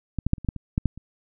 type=clicks; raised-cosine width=5 ms; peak=-14 / -10 / -6 / -28 / -23 / -10 / -21 / -9 / -8 / -27 dBFS; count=10; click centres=0.187 / 0.266 / 0.334 / 0.382 / 0.447 / 0.488 / 0.563 / 0.779 / 0.857 / 0.976 s; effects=none